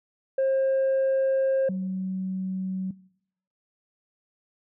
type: tone pair in turn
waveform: sine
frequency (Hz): 534 / 187.98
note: C5 / F#3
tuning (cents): +35 / +28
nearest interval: octave + tritone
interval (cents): 1807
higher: first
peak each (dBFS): -18 / -26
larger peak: first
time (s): 0.38-1.69 / 1.69-2.91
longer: first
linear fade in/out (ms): 5
effects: noise-tail reverb RT60 0.7 s tail -21 dB re dry + tanh soft clip ceiling -19 dBFS